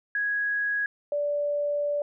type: tone pair in turn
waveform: sine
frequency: 1661 / 582.2 Hz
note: G#6 / D5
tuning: 0 / -15 cents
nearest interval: octave + tritone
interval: 1815 cents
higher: first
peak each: -24 dBFS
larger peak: neither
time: 0.15-0.86 / 1.12-2.02 s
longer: second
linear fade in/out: 2 ms
effects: none